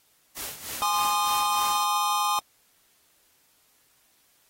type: noise with tremolo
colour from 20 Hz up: white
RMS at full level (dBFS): -34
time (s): 0.36-1.85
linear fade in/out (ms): 10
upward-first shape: sine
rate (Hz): 3.3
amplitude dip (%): 70
type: chord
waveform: square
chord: Ab major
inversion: none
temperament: equal with one note detuned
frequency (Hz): 830.6 / 1046.5 / 1218.2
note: Ab5 / C6 / Eb6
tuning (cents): 0 / 0 / -37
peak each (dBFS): -28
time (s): 0.82-2.39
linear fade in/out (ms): 0
effects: white hiss -64 dBFS RMS until 4.49 s + AAC 48 kbps